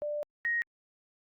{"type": "tone pair in turn", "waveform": "sine", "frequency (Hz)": [592, 1875.7], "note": ["D5", "A#6"], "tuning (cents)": [14, 10], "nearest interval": "octave + minor sixth", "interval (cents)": 1996, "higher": "second", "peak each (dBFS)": [-31, -27], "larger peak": "second", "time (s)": [[0.02, 0.23], [0.45, 0.62]], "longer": "first", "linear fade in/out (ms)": 0, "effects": ["Opus 48 kbps"]}